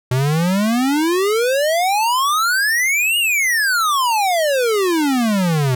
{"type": "exponential two-way sweep", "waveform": "square", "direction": "up then down", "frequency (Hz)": [123.47, 2900, 123.47], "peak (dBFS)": -15, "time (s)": [0.11, 5.75], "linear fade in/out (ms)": 5, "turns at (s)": 3.18, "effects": []}